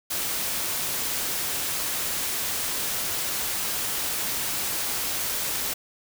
white noise, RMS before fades -28 dBFS, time 0.1-5.74 s, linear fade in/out 10 ms, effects none

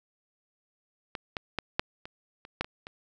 clicks, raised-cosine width 0.3 ms, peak -18 / -16 / -13 / -8 / -25 / -29 / -12 / -24 / -25 dBFS, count 9, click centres 1.152 / 1.368 / 1.587 / 1.795 / 2.055 / 2.451 / 2.61 / 2.645 / 2.869 s, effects none

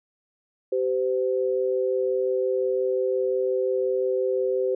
sine tone pair together, 386.3 / 512 Hz, G4 / C5, -25 / -38 cents, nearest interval perfect fourth, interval 487 cents, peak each -24 / -24 dBFS, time 0.72-4.75 s, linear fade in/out 5 ms, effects none

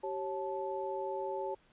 sine tone cluster, 385.8 / 547 / 873 Hz, G4 / C#5 / A5, -28 / -23 / -14 cents, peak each -38 / -39 / -39 dBFS, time 0.03-1.55 s, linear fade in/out 10 ms, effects pink hiss -67 dBFS RMS until 1.72 s + resampled to 8000 Hz

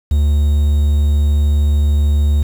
triangle tone with quantisation, 73.42 Hz, D2, in tune, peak -8 dBFS, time 0.11-2.43 s, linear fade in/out 5 ms, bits 6, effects none

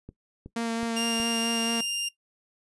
click train, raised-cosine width 3 ms, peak -28 dBFS, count 4, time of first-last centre 0.09-1.201 s, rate 2.7 Hz
sawtooth tone with vibrato, 230 Hz, A#3, 23 cents flat, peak -23 dBFS, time 0.56-1.81 s, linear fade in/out 5 ms, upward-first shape sine, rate 4.5 Hz, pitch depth 14 cents each way
sawtooth tone, 2799 Hz, F7, 3 cents sharp, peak -24 dBFS, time 0.96-2.09 s, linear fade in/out 10 ms
effects noise-tail reverb RT60 0.1 s tail -17 dB re dry + resampled to 24000 Hz

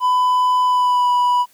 triangle tone with pitch glide, 1001 to 982.7 Hz, B5 to B5, +23 to -9 cents, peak -11 dBFS, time 0-1.46 s, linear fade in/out 50 ms, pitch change -32 cents, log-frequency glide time 0.64-1.11 s, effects white hiss -54 dBFS RMS until 1.53 s

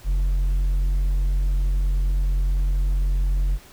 sine tone with hard clipping, 45.13 Hz, F#1, 42 cents flat, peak -19 dBFS, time 0.04-3.59 s, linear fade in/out 50 ms, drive 3 dB, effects pink hiss -48 dBFS RMS until 3.72 s

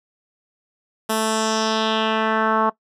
10% pulse tone with low-pass filter sweep, 220 Hz, A3, in tune, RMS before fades -20 dBFS, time 1.09-2.7 s, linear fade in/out 10 ms, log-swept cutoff 12000 to 1100 Hz, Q 2.4, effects noise-tail reverb RT60 0.1 s tail -19 dB re dry

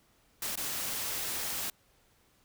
white noise with dropouts, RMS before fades -35 dBFS, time 0.42-1.7 s, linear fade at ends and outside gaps 2 ms, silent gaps 0.556-0.574 s, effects pink hiss -67 dBFS RMS until 2.44 s

